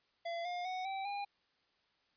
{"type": "tone with pitch steps", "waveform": "square", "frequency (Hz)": [680, 710.1, 741.5, 774.4, 808.7], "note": ["F5", "F5", "F#5", "G5", "G#5"], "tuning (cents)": [-46, 29, 4, -21, -46], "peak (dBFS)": -38, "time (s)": [0.25, 1.25], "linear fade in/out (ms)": 10, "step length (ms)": 200, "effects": ["white hiss -75 dBFS RMS until 2.16 s", "resampled to 11025 Hz"]}